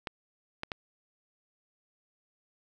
clicks, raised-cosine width 0.3 ms, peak -18 dBFS, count 3, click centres 0.072 / 0.634 / 0.718 s, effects none

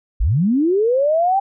sine linear sweep, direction up, 36.73 to 799 Hz, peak -13 dBFS, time 0.2-1.4 s, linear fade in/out 10 ms, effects none

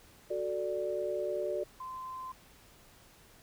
sine chord, D major, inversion first, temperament equal, 370 / 440 / 587.3 Hz, F#4 / A4 / D5, 0 / 0 / 0 cents, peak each -36 / -38 / -34 dBFS, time 0.3-1.64 s, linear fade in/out 10 ms
sine tone, 1035 Hz, C6, 19 cents flat, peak -39 dBFS, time 1.8-2.32 s, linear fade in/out 5 ms
effects pink hiss -59 dBFS RMS until 3.42 s

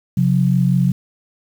sine tone pair together, 134.59 / 179.9 Hz, C3 / F#3, +49 / -48 cents, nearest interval perfect fourth, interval 503 cents, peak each -15 dBFS, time 0.17-0.92 s, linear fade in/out 5 ms, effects 7-bit

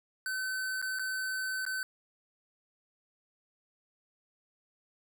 square tone with dropouts, 1525 Hz, G6, 48 cents flat, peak -33 dBFS, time 0.26-1.83 s, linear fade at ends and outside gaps 1 ms, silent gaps 0.816-0.825 / 0.988-0.994 / 1.652-1.664 s, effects none

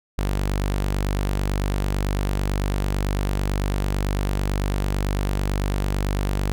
sawtooth tone, 49 Hz, G1, in tune, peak -17 dBFS, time 0.18-6.52 s, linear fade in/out 0 ms, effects none

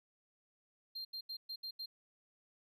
triangle tone bursts at uneven times, 4186 Hz, C8, in tune, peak -40 dBFS, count 6, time 0.95-1.05 / 1.13-1.21 / 1.29-1.37 / 1.49-1.56 / 1.63-1.71 / 1.79-1.86 s, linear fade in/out 10 ms, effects none

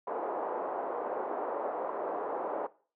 pink band-pass noise, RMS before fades -35 dBFS, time 0.07-2.67 s, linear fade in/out 5 ms, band 410 to 1000 Hz, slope 24 dB/octave, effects noise-tail reverb RT60 0.4 s tail -19 dB re dry

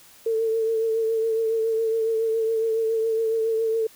sine tone with vibrato, 448.2 Hz, A4, 32 cents sharp, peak -20 dBFS, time 0.26-3.87 s, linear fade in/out 5 ms, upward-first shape triangle, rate 7.2 Hz, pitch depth 34 cents each way, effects white hiss -51 dBFS RMS until 3.95 s

